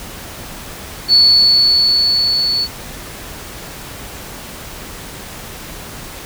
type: tone with level ramp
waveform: sine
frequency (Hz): 4435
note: C#8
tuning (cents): 0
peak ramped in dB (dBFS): -5 to -14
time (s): 1.08-2.68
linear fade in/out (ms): 50
effects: pink hiss -31 dBFS RMS until 6.25 s